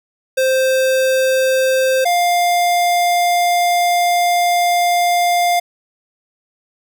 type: tone pair in turn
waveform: square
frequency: 523.3 / 702.2 Hz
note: C5 / F5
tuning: 0 / +9 cents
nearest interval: perfect fourth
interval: 509 cents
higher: second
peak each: -13 dBFS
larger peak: neither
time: 0.37-2.05 / 2.05-5.6 s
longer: second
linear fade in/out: 10 ms
effects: none